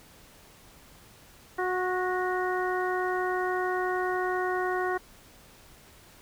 harmonic tone with a mistuned harmonic, 366.1 Hz, F#4, 18 cents flat, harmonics 1 / 2 / 3 / 4 / 5, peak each -29 / -32 / -34 / -35 / -36 dBFS, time 1.58-4.98 s, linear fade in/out 10 ms, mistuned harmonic 5, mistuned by +30 cents, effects pink hiss -54 dBFS RMS until 6.21 s

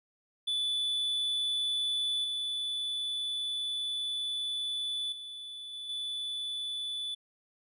triangle tone with level steps, 3475 Hz, A7, 22 cents flat, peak -27 / -30 / -39 / -37 / -32 dBFS, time 0.47-7.15 s, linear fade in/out 10 ms, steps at 2.24 / 5.12 / 5.73 / 5.89 s, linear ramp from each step 5 ms, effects resampled to 32000 Hz

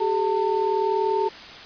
sine tone cluster, 384.3 / 424.6 / 899 Hz, G4 / G#4 / A5, -34 / +38 / +37 cents, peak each -24 dBFS, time 0-1.29 s, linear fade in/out 10 ms, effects white hiss -40 dBFS RMS until 1.65 s + resampled to 11025 Hz

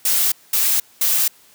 blue noise bursts, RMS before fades -17 dBFS, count 3, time 0.05-1.28 s, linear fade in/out 5 ms, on 270 ms, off 210 ms, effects white hiss -51 dBFS RMS until 1.54 s + high-pass 80 Hz 12 dB/octave

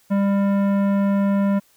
sine tone with tanh clipping, 198.9 Hz, G3, 25 cents sharp, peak -18 dBFS, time 0.1-1.6 s, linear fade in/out 20 ms, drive 15 dB, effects white hiss -58 dBFS RMS until 1.76 s

